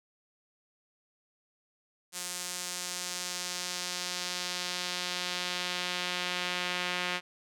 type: tone with band-pass filter sweep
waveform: sawtooth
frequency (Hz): 179.1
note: F3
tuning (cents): +44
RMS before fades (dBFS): -35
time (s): 2.12-7.21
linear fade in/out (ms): 50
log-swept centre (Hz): 8100 to 2600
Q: 1.2
effects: none